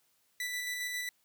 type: tone with tremolo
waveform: sawtooth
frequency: 1977 Hz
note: B6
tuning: 1 cent sharp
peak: -30 dBFS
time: 0.4-1.09 s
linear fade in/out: 2 ms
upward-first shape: square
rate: 7.4 Hz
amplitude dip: 25%
effects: white hiss -72 dBFS RMS until 1.24 s + high-pass 60 Hz 12 dB/octave